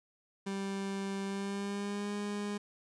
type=tone with pitch glide; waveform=30% pulse; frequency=196 to 205.3 Hz; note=G3 to G#3; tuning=0 to -20 cents; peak=-32 dBFS; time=0.46-2.58 s; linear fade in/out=10 ms; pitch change=+80 cents; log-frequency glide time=1.24-2.14 s; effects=resampled to 22050 Hz + 11-bit